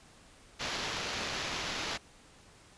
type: noise with sample-and-hold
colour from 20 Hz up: blue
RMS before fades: -36 dBFS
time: 0.59-1.98 s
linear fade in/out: 20 ms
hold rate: 8820 Hz
effects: pink hiss -58 dBFS RMS until 2.77 s + resampled to 22050 Hz